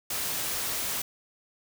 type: noise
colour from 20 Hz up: white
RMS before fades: -31 dBFS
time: 0.1-1.02 s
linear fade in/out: 5 ms
effects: none